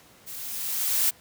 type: noise with level ramp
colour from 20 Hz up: blue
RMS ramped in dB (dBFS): -39 to -21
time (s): 0.26-1.11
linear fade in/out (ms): 20
effects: pink hiss -54 dBFS RMS until 1.2 s + high-pass 100 Hz 12 dB/octave